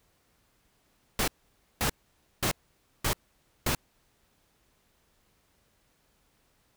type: noise bursts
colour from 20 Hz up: pink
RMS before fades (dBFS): -27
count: 5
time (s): 1.19-3.75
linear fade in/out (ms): 2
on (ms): 88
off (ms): 530
effects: pink hiss -69 dBFS RMS until 6.76 s